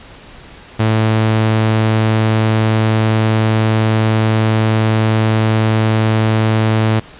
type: tone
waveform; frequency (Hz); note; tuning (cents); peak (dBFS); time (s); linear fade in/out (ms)
sawtooth; 110; A2; 0; -7; 0.79-7; 10
effects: pink hiss -38 dBFS RMS until 7.19 s + resampled to 8000 Hz